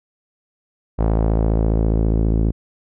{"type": "tone with low-pass filter sweep", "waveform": "sawtooth", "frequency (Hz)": 54.8, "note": "A1", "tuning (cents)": -6, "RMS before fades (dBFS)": -17, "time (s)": [0.98, 2.52], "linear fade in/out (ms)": 20, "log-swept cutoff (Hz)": [780, 330], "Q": 1.2, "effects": []}